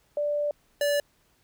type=tone pair in turn; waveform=sine / square; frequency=587.3 / 578.9 Hz; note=D5 / D5; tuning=0 / -25 cents; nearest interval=unison; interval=25 cents; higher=first; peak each=-24 / -23 dBFS; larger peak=second; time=0.17-0.51 / 0.81-1 s; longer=first; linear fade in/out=2 ms; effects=pink hiss -66 dBFS RMS until 1.43 s